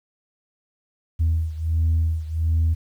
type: beating tone pair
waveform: sine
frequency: 80.6 / 82 Hz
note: E2 / E2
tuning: -38 / -9 cents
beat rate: 1.4 Hz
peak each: -19 / -22 dBFS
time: 1.19-2.75 s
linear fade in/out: 20 ms
effects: tanh soft clip ceiling -14 dBFS + 9-bit